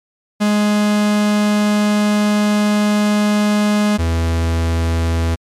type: tone pair in turn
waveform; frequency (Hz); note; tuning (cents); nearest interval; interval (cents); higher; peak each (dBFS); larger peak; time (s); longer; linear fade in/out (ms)
45% pulse; 208.7 / 82.82; G#3 / E2; +9 / +9; octave + major third; 1600; first; -12 / -14; first; 0.4-3.98 / 3.98-5.36; first; 20
effects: low-pass 10000 Hz 12 dB/octave + MP3 96 kbps